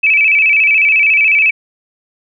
sine tone with vibrato, 2447 Hz, D#7, 29 cents flat, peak -7 dBFS, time 0.03-1.51 s, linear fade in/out 10 ms, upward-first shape square, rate 14 Hz, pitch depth 100 cents each way, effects none

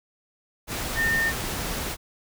sine tone in noise, 1817 Hz, A#6, 45 cents flat, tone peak -21 dBFS, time 0.95-1.33 s, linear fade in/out 50 ms, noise pink, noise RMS -30 dBFS, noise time 0.67-1.97 s, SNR +6 dB, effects none

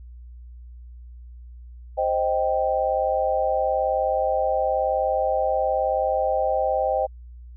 sine chord, C minor, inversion none, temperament equal, 523.3 / 622.3 / 784 Hz, C5 / Eb5 / G5, 0 / 0 / 0 cents, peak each -24 dBFS, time 1.97-7.07 s, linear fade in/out 20 ms, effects added 60 Hz sine -39 dBFS peak until 7.56 s

